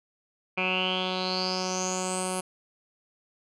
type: tone with low-pass filter sweep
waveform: 10% pulse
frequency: 185 Hz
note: F#3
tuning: in tune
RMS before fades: -29 dBFS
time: 0.57-2.41 s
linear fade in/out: 10 ms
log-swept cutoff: 2400 to 10000 Hz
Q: 9.5
effects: none